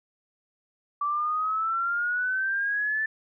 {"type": "exponential sweep", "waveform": "sine", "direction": "up", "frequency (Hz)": [1156, 1767], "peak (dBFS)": -24, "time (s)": [1.01, 3.06], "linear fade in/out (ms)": 5, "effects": []}